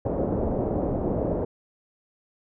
white low-pass noise, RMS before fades -26 dBFS, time 0.05-1.45 s, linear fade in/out 5 ms, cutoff 590 Hz, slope 24 dB/octave, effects none

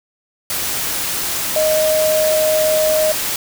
sine tone in noise, 622.3 Hz, D#5, in tune, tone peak -13 dBFS, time 1.56-3.12 s, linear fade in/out 2 ms, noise white, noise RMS -21 dBFS, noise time 0.5-3.36 s, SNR +5 dB, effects none

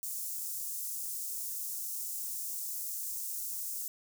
white high-pass noise, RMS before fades -38 dBFS, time 0.03-3.88 s, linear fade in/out 0 ms, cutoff 6500 Hz, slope 24 dB/octave, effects none

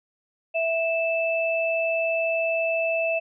sine tone pair together, 657.4 / 2634 Hz, E5 / E7, -5 / -2 cents, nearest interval 2 octaves, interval 2403 cents, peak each -23 / -26 dBFS, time 0.54-3.2 s, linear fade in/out 20 ms, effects none

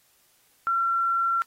sine tone, 1361 Hz, F6, 45 cents flat, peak -21 dBFS, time 0.67-1.42 s, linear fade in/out 0 ms, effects white hiss -63 dBFS RMS until 1.46 s + AAC 48 kbps

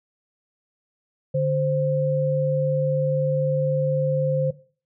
sine tone pair together, 146.76 / 523 Hz, D3 / C5, -1 / -1 cents, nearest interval octave + minor seventh, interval 2200 cents, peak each -22 dBFS, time 1.34-4.51 s, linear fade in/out 10 ms, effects noise-tail reverb RT60 0.4 s tail -18 dB re dry

